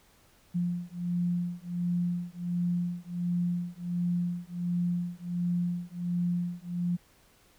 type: beating tone pair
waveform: sine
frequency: 174.61 / 176.01 Hz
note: F3 / F3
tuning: 0 / +14 cents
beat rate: 1.4 Hz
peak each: -31 dBFS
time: 0.54-6.97 s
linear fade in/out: 20 ms
effects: pink hiss -62 dBFS RMS until 7.58 s